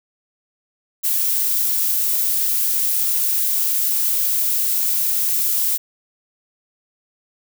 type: noise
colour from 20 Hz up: violet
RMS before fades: -19 dBFS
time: 1.03-5.78 s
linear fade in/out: 20 ms
effects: none